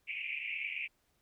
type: band-pass noise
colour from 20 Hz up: pink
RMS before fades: -39 dBFS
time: 0.07-0.88 s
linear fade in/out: 20 ms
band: 2200 to 2700 Hz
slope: 96 dB/octave
effects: pink hiss -75 dBFS RMS until 1.21 s